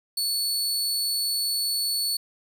sawtooth tone, 4435 Hz, C#8, in tune, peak -21 dBFS, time 0.17-2.17 s, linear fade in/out 5 ms, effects none

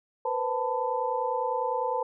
sine tone cluster, 483.1 / 513 / 884 / 1003 Hz, B4 / C5 / A5 / B5, -38 / -34 / +8 / +26 cents, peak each -33 / -31 / -29 / -34 dBFS, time 0.25-2.03 s, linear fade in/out 5 ms, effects none

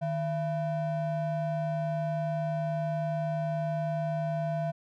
triangle ring-modulated tone, 415.3 Hz, G#4, in tune, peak -23 dBFS, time 0.01-4.72 s, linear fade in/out 20 ms, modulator 260 Hz, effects none

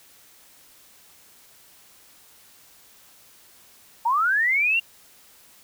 sine linear sweep, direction up, 880 to 2809 Hz, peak -18 dBFS, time 4.05-4.8 s, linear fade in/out 10 ms, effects white hiss -53 dBFS RMS until 5.63 s

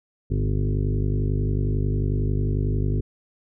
harmonic tone with a mistuned harmonic, 51.1 Hz, G#1, 27 cents flat, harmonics 1 / 2 / 3 / 4 / 5 / 6 / 7 / 8 / 9, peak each -24 / -24 / -28 / -40 / -32 / -42 / -35 / -36 / -44 dBFS, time 0.3-3.01 s, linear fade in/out 10 ms, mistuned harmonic 3, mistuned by -45 cents, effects none

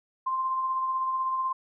sine tone with tremolo, 1046.5 Hz, C6, in tune, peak -24 dBFS, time 0.26-1.53 s, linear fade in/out 10 ms, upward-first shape sine, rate 16 Hz, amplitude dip 30%, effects none

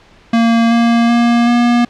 square tone with pitch steps, 230.4 / 233.3 / 236.3 / 239.4 Hz, A#3 / A#3 / A#3 / A#3, -20 / +2 / +24 / +46 cents, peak -9 dBFS, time 0.33-1.85 s, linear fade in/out 5 ms, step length 380 ms, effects pink hiss -45 dBFS RMS until 1.89 s + low-pass 4000 Hz 12 dB/octave

